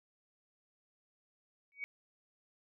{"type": "tone with exponential growth", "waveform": "sine", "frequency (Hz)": 2251, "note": "C#7", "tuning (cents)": 26, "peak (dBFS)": -33, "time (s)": [1.72, 1.84], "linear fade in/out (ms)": 0, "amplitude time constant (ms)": 25, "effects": []}